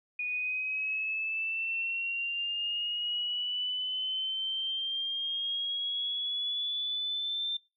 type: linear sweep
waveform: sine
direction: up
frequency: 2458 to 3580 Hz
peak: -30 dBFS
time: 0.19-7.57 s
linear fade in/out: 5 ms
effects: noise-tail reverb RT60 0.3 s tail -23 dB re dry